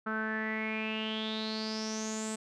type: tone with low-pass filter sweep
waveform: sawtooth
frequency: 218.4 Hz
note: A3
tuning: 13 cents flat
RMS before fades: -35 dBFS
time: 0.06-2.36 s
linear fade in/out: 10 ms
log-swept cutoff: 1400 to 8100 Hz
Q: 9.4
effects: none